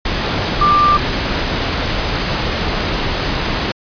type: tone in noise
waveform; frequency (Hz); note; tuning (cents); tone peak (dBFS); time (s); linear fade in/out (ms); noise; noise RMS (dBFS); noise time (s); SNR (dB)
sine; 1185; D6; +15; -9; 0.61-0.97; 5; pink; -18; 0.05-3.72; +6
effects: resampled to 11025 Hz